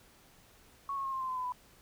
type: tone with pitch steps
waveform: sine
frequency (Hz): 1108.7 / 1091.5 / 1074.7 / 1058 / 1041.6 / 1025.5 / 1009.7 / 994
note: C#6 / C#6 / C6 / C6 / C6 / C6 / B5 / B5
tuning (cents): 0 / -27 / +46 / +19 / -8 / -35 / +38 / +11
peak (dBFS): -33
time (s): 0.89-1.522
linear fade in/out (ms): 2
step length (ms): 79
effects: pink hiss -61 dBFS RMS until 1.81 s